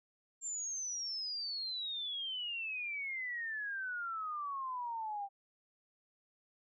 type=exponential sweep; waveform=sine; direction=down; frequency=7410 to 784 Hz; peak=-37 dBFS; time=0.41-5.29 s; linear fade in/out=50 ms; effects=none